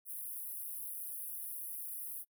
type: high-pass noise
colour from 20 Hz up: pink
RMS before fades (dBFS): -43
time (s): 0.05-2.25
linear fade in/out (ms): 50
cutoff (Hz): 9900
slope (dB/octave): 96
effects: noise-tail reverb RT60 0.1 s tail -26 dB re dry